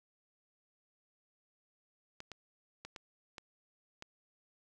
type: clicks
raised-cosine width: 0.2 ms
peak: -28 dBFS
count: 6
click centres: 2.204 / 2.317 / 2.85 / 2.962 / 3.382 / 4.024 s
effects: none